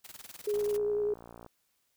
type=noise with tremolo; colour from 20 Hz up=white; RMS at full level=-46 dBFS; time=0.04-0.78 s; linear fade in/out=10 ms; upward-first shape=square; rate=20 Hz; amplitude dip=80%
type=tone with vibrato; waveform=sine; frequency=415.3 Hz; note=G#4; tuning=in tune; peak=-27 dBFS; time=0.47-1.14 s; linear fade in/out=5 ms; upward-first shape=sine; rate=10 Hz; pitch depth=18 cents each way
type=click train; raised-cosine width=1 ms; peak=-34 dBFS; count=55; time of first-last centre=0.54-1.463 s; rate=58.5 Hz
effects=white hiss -75 dBFS RMS until 1.96 s